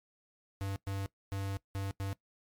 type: tone bursts at uneven times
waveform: square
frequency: 98 Hz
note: G2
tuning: in tune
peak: -35 dBFS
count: 5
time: 0.61-0.76 / 0.87-1.06 / 1.32-1.57 / 1.75-1.91 / 2-2.13 s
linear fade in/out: 0 ms
effects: noise-tail reverb RT60 0.1 s tail -19 dB re dry + MP3 96 kbps